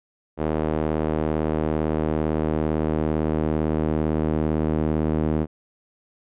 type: tone with band-pass filter sweep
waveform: sawtooth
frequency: 77.78 Hz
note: D#2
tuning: in tune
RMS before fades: -23 dBFS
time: 0.37-5.47 s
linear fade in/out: 50 ms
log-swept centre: 450 to 300 Hz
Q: 1
effects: resampled to 8000 Hz